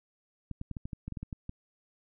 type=clicks; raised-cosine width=5 ms; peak=-25 dBFS; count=12; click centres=0.513 / 0.614 / 0.713 / 0.768 / 0.855 / 0.932 / 1.08 / 1.123 / 1.172 / 1.23 / 1.328 / 1.494 s; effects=none